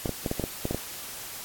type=clicks; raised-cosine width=2 ms; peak=-14 dBFS; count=9; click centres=0.058 / 0.093 / 0.262 / 0.314 / 0.397 / 0.439 / 0.654 / 0.71 / 0.746 s; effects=white hiss -39 dBFS RMS until 1.44 s + AAC 64 kbps